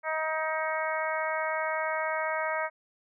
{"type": "harmonic tone", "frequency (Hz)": 315.2, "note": "D#4", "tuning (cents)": 23, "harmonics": [2, 3, 4, 5, 6, 7], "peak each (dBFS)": [-32, -34, -35, -36, -37, -37], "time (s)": [0.03, 2.7], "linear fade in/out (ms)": 50, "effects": []}